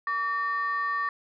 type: tone pair together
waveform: sine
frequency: 1147.2 / 1821 Hz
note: D6 / A#6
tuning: -41 / -41 cents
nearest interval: minor sixth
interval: 800 cents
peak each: -26 / -29 dBFS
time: 0.07-1.09 s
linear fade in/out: 2 ms
effects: tanh soft clip ceiling -20 dBFS